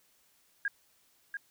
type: tone with echo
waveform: sine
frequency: 1628 Hz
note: G#6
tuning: 35 cents flat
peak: -28 dBFS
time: 0.65-0.68 s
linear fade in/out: 2 ms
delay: 690 ms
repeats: 1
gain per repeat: -6 dB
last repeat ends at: 1.37 s
effects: white hiss -68 dBFS RMS until 1.5 s